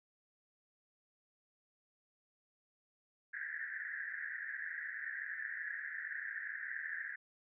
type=band-pass noise; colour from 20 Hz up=pink; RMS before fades=-43 dBFS; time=3.33-7.16 s; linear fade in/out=10 ms; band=1600 to 1900 Hz; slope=96 dB/octave; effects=none